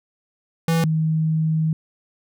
square / sine tone pair in turn, 164.81 / 158.43 Hz, E3 / D#3, 0 / +32 cents, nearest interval minor second, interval 68 cents, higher first, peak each -17 dBFS, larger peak neither, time 0.68-0.84 / 0.84-1.73 s, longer second, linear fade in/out 2 ms, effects none

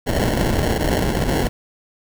pink noise with sample-and-hold, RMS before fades -19 dBFS, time 0.06-1.49 s, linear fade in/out 20 ms, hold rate 1225 Hz, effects none

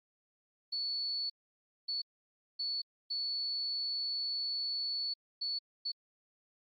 sine tone bursts at uneven times, 4435 Hz, C#8, in tune, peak -33 dBFS, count 6, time 0.72-1.3 / 1.88-2.02 / 2.59-2.82 / 3.1-5.14 / 5.41-5.59 / 5.85-5.92 s, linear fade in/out 10 ms, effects Opus 32 kbps

